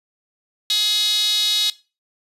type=tone with high-pass filter; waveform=sawtooth; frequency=421.3 Hz; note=G#4; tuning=25 cents sharp; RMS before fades=-19 dBFS; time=0.7-1.7 s; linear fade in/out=2 ms; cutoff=3800 Hz; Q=7.5; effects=noise-tail reverb RT60 0.3 s tail -18 dB re dry + resampled to 32000 Hz